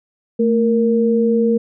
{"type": "tone pair together", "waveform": "sine", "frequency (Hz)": [223.2, 466.2], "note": ["A3", "A#4"], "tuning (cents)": [25, 0], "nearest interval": "octave + minor second", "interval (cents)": 1275, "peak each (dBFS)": -15, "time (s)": [0.39, 1.58], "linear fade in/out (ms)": 10, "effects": []}